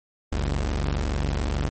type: tone pair together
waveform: sawtooth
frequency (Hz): 46.92 / 71.7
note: F#1 / D2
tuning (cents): +25 / -41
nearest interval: perfect fifth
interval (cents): 734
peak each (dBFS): -22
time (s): 0.32-1.69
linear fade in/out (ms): 0
effects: MP3 32 kbps